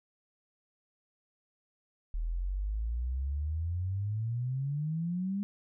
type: exponential sweep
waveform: sine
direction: up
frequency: 38.89 to 204.5 Hz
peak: -30 dBFS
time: 2.14-5.43 s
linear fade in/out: 0 ms
effects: none